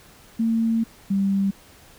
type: tone pair in turn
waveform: sine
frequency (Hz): 226.7 / 196.32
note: A#3 / G3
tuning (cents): -48 / +3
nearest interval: major second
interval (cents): 249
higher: first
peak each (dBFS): -18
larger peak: neither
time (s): 0.39-0.84 / 1.1-1.51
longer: first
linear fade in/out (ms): 10
effects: pink hiss -50 dBFS RMS until 1.98 s

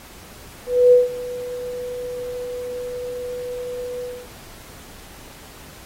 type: tone with ADSR envelope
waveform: sine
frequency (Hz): 493.9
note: B4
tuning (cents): 0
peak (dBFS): -7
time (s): 0.66-4.29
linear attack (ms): 260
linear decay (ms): 160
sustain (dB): -19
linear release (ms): 250
effects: pink hiss -43 dBFS RMS until 5.85 s + AAC 48 kbps

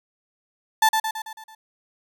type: tone with echo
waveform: 35% pulse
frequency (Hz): 880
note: A5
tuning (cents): 0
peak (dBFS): -12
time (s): 0.82-0.89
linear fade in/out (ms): 5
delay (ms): 110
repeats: 6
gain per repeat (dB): -5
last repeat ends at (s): 1.55
effects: none

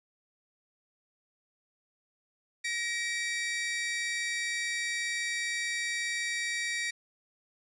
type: tone pair together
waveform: sawtooth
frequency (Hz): 1891 / 2310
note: A#6 / D7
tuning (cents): +24 / -29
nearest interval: minor third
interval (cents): 347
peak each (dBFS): -29 / -31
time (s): 2.64-6.91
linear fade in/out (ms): 10
effects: resampled to 22050 Hz

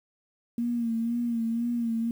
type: tone with vibrato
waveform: sine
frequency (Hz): 233.1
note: A#3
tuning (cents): 0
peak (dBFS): -25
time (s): 0.58-2.11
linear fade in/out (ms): 2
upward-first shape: sine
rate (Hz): 2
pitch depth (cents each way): 47
effects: 9-bit

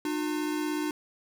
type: tone pair together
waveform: square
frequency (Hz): 302.1 / 358.9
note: D4 / F4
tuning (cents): +49 / +47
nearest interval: minor third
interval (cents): 298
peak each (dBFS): -30 / -35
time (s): 0.05-0.91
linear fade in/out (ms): 2
effects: none

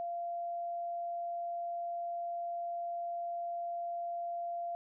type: tone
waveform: sine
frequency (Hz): 690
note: F5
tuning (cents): -21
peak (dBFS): -35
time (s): 0-4.75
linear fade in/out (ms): 0
effects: none

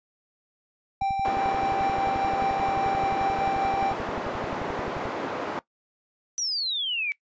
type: tone with tremolo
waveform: triangle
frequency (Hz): 784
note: G5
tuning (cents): 0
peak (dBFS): -20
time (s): 1.01-3.93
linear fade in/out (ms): 5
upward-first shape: triangle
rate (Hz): 5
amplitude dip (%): 35
type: click train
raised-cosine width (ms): 5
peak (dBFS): -25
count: 47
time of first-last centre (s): 1.02-5.055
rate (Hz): 11.4
type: band-pass noise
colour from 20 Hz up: white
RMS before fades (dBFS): -31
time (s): 1.25-5.59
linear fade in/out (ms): 0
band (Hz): 220 to 880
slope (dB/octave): 12
type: exponential sweep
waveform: sine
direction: down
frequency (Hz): 5980 to 2252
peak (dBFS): -25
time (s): 6.38-7.12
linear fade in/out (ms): 0
effects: noise-tail reverb RT60 0.1 s tail -19 dB re dry + resampled to 16000 Hz

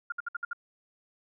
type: tone bursts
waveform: sine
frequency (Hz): 1408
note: F6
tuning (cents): +14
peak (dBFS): -30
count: 6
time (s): 0.1-0.532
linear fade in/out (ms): 5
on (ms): 22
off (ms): 60
effects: none

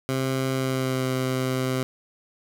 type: tone with pitch glide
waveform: 15% pulse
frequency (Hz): 132.2 to 129.78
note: C3 to C3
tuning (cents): +18 to -14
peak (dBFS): -17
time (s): 0.09-1.83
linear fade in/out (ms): 0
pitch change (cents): -32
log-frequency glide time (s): 0.51-1.07
effects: none

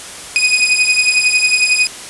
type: beating tone pair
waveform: sawtooth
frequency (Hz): 2488 / 2499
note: D#7 / D#7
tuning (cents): -1 / +7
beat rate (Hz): 11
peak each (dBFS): -10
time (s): 0.36-1.87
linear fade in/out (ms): 0
effects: white hiss -30 dBFS RMS until 2.09 s + resampled to 24000 Hz

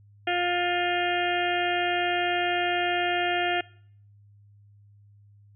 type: harmonic tone with a mistuned harmonic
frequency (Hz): 352.9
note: F4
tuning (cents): +18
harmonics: 1 / 2 / 4 / 5 / 6 / 7 / 8 / 9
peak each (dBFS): -30 / -27 / -33 / -32 / -35 / -34 / -34 / -37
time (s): 0.27-3.61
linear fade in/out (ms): 5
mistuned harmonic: 9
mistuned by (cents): +19
effects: noise-tail reverb RT60 0.6 s tail -23 dB re dry + added 102 Hz sine -52 dBFS peak until 5.55 s

